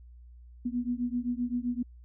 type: beating tone pair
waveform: sine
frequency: 240.5 / 248.2 Hz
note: B3 / B3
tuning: -46 / +9 cents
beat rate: 7.7 Hz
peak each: -31 / -32 dBFS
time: 0.65-1.83 s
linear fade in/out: 10 ms
effects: added 60 Hz sine -48 dBFS peak until 2.04 s